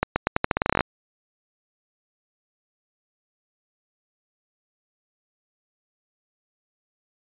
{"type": "accelerating click train", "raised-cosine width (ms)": 0.5, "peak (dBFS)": -4, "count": 15, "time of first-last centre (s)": [0.03, 0.808], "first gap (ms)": 130, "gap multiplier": 0.85, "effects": ["resampled to 8000 Hz"]}